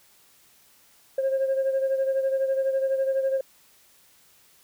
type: beating tone pair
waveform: sine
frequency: 534 / 546 Hz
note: C5 / C#5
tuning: +35 / -26 cents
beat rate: 12 Hz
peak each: -21 / -28 dBFS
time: 1.18-3.41 s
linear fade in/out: 5 ms
effects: tanh soft clip ceiling -18 dBFS + white hiss -58 dBFS RMS until 4.63 s